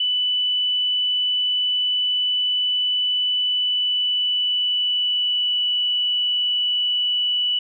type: tone with pitch glide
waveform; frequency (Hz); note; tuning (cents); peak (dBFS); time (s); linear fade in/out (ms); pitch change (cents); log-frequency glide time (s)
sine; 2983 to 2959; F#7 to F#7; +13 to -1; -18; 0-7.59; 5; -14; 3.45-5.65
effects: none